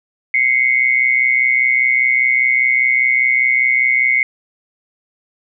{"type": "tone pair together", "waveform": "sine", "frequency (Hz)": [2075, 2200], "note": ["C7", "C#7"], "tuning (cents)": [-15, -14], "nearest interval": "minor second", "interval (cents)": 101, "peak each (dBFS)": -14, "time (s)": [0.34, 4.23], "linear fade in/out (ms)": 2, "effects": []}